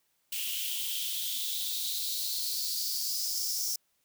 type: noise with high-pass filter sweep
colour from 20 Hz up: blue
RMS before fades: -33 dBFS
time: 0.32-3.76 s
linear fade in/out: 5 ms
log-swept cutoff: 2800 to 5600 Hz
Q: 6
effects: white hiss -74 dBFS RMS until 4.04 s